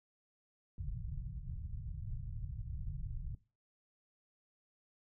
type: low-pass noise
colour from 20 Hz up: pink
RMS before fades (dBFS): -42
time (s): 0.78-3.35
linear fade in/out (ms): 2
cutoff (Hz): 150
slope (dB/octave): 48
effects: noise-tail reverb RT60 0.3 s tail -17 dB re dry